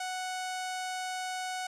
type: tone with low-pass filter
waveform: sawtooth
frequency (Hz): 740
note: F#5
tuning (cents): 0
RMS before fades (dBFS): -36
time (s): 0-1.67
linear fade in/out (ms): 5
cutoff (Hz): 8500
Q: 1.4
effects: none